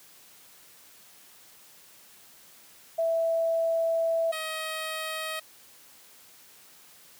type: tone pair in turn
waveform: sine / 10% pulse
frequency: 659.3 / 631.9 Hz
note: E5 / D#5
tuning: 0 / +27 cents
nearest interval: minor second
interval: 73 cents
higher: first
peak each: -23 dBFS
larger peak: neither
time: 2.98-4.32 / 4.32-5.4 s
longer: first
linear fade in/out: 10 ms
effects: white hiss -54 dBFS RMS until 7.19 s + high-pass 100 Hz 12 dB/octave